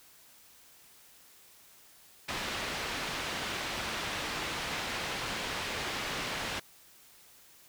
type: low-pass noise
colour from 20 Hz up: white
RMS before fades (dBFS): -36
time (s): 2.28-6.6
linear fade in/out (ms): 10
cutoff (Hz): 3200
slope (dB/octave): 12
effects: white hiss -58 dBFS RMS until 7.68 s